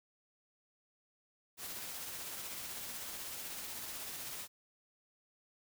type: noise with tremolo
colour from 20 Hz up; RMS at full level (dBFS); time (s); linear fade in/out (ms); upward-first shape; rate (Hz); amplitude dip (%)
white; -43; 1.57-4.48; 50; sine; 16; 25
effects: none